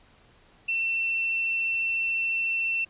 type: tone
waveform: sine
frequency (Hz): 2693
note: E7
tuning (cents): +36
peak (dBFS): -24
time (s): 0.68-2.85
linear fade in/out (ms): 10
effects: pink hiss -58 dBFS RMS until 2.89 s + resampled to 8000 Hz